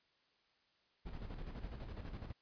brown noise with tremolo, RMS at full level -44 dBFS, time 1.05-2.33 s, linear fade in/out 20 ms, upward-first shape square, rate 12 Hz, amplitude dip 50%, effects white hiss -75 dBFS RMS until 2.41 s + resampled to 11025 Hz

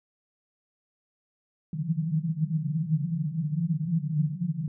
pink band-pass noise, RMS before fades -28 dBFS, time 1.73-4.68 s, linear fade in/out 2 ms, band 150 to 170 Hz, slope 96 dB/octave, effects none

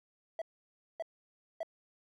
triangle tone bursts, 656 Hz, E5, 9 cents flat, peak -32 dBFS, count 3, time 0.39-1.631 s, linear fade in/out 2 ms, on 27 ms, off 580 ms, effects none

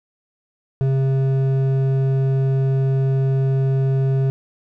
sine tone with hard clipping, 134.3 Hz, C3, 46 cents sharp, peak -17 dBFS, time 0.81-4.3 s, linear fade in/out 0 ms, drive 8 dB, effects none

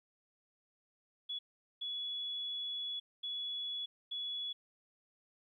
sine tone bursts at uneven times, 3393 Hz, G#7, 36 cents sharp, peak -37 dBFS, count 4, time 1.29-1.39 / 1.81-3 / 3.23-3.86 / 4.11-4.53 s, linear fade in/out 10 ms, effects 13-bit

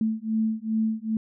sine beating tone pair, 219.2 / 221.7 Hz, A3 / A3, -6 / +13 cents, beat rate 2.5 Hz, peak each -26 dBFS, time 0.01-1.17 s, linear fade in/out 2 ms, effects none

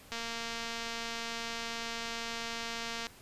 click train, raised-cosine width 0.2 ms, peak -21 dBFS, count 682, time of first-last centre 0.12-3.068 s, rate 231 Hz, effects pink hiss -55 dBFS RMS until 3.21 s + resampled to 32000 Hz

